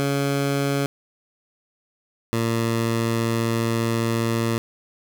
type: tone pair in turn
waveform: 15% pulse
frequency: 140 / 114.81 Hz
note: C#3 / A#2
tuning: +18 / -26 cents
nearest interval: minor third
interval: 344 cents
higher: first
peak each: -14 dBFS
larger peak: neither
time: 0-0.86 / 2.33-4.58 s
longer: second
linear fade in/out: 0 ms
effects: none